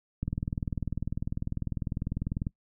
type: click train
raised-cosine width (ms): 5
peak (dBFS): -18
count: 46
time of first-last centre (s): 0.23-2.469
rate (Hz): 20.1
effects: noise-tail reverb RT60 0.1 s tail -23 dB re dry

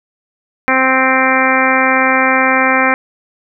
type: harmonic tone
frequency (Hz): 261.6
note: C4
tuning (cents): 0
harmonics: 1 / 2 / 3 / 4 / 5 / 6 / 7 / 8 / 9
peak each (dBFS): -18 / -18 / -18 / -18 / -18 / -18 / -18 / -18 / -18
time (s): 0.68-2.94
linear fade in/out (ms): 0
effects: none

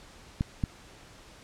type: clicks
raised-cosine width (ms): 5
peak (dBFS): -14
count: 2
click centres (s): 0.409 / 0.638
effects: pink hiss -52 dBFS RMS until 1.43 s + low-pass 8000 Hz 12 dB/octave

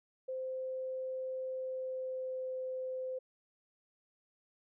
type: tone with pitch glide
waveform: sine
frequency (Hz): 519 to 515.7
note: C5 to C5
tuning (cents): -14 to -25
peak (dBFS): -36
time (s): 0.28-3.19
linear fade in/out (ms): 10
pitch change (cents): -11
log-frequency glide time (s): 1.47-2.54
effects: none

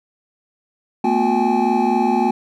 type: tone cluster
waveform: triangle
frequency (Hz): 223.6 / 247.3 / 361.6 / 786 / 851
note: A3 / B3 / F#4 / G5 / G#5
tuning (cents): +28 / +3 / -40 / +4 / +42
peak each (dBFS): -19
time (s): 1.04-2.31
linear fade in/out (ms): 5
effects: none

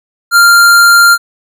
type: tone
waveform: square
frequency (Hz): 1393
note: F6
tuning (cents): -5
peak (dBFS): -3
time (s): 0.31-1.18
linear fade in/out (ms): 50
effects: none

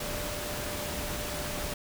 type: tone in noise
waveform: sine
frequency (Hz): 593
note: D5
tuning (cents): +17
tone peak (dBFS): -40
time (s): 0-1.74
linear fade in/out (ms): 5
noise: pink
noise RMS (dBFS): -35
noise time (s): 0-1.74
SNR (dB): -8
effects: none

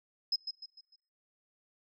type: tone with echo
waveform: sine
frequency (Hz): 5110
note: D#8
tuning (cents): +45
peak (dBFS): -26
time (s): 0.32-0.36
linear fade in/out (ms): 5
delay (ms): 150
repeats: 4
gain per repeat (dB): -8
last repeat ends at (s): 0.96
effects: noise-tail reverb RT60 0.7 s tail -26 dB re dry + tanh soft clip ceiling -22 dBFS

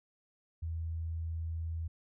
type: tone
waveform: sine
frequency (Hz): 81.9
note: E2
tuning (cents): -11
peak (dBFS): -34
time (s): 0.62-1.88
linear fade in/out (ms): 10
effects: none

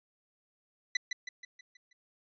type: tone with echo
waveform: sawtooth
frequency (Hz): 1990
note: B6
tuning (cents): +13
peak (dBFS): -22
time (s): 0.95-0.97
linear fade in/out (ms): 5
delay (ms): 160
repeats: 6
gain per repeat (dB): -6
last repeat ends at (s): 1.93
effects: resampled to 16000 Hz

